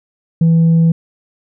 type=tone; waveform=sine; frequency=164.81 Hz; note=E3; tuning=in tune; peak=-5 dBFS; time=0.41-0.92 s; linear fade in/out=5 ms; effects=tanh soft clip ceiling -6 dBFS